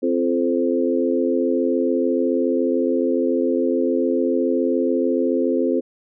harmonic tone with a mistuned harmonic, 87 Hz, F2, 6 cents flat, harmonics 3 / 4 / 5 / 6, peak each -21 / -22 / -23 / -24 dBFS, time 0.02-5.81 s, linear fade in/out 20 ms, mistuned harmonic 4, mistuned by -37 cents, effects none

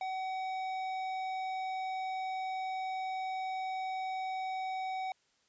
triangle tone with tanh clipping, 755 Hz, F#5, 35 cents sharp, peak -36 dBFS, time 0.01-5.12 s, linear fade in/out 2 ms, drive 16 dB, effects white hiss -72 dBFS RMS until 5.48 s + resampled to 16000 Hz

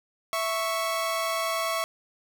sawtooth tone pair together, 659.3 / 1108.8 Hz, E5 / C#6, 0 / 0 cents, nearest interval major sixth, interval 900 cents, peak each -25 dBFS, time 0.33-1.84 s, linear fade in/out 0 ms, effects none

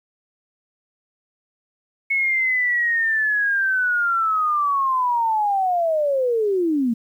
sine linear sweep, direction down, 2200 to 220.9 Hz, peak -17 dBFS, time 2.1-6.94 s, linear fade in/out 10 ms, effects 9-bit

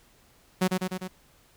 sawtooth tone with echo, 185 Hz, F#3, in tune, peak -17 dBFS, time 0.61-0.68 s, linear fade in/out 10 ms, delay 100 ms, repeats 4, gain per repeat -3 dB, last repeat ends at 1.08 s, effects pink hiss -60 dBFS RMS until 1.56 s

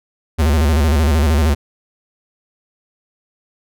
square tone with vibrato, 75.7 Hz, D#2, 47 cents flat, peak -12 dBFS, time 0.38-1.55 s, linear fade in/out 20 ms, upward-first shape square, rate 13 Hz, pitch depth 110 cents each way, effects none

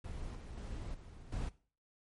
brown noise with level steps, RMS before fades -43 / -47 / -43 / -52 / -38 dBFS, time 0.04-1.49 s, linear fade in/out 5 ms, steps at 0.35 / 0.57 / 0.94 / 1.32 s, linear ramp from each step 5 ms, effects noise-tail reverb RT60 0.4 s tail -18 dB re dry + MP3 48 kbps

